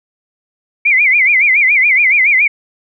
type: tone with vibrato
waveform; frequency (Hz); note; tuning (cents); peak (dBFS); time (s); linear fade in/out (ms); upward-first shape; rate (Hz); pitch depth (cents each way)
sine; 2217; C#7; 0; -7; 0.85-2.48; 10; sine; 7.1; 170
effects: none